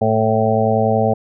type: harmonic tone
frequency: 110.5 Hz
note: A2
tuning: 8 cents sharp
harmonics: 1 / 2 / 4 / 5 / 6 / 7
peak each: -20 / -20 / -20 / -20 / -20 / -20 dBFS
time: 0.01-1.14 s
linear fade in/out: 10 ms
effects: none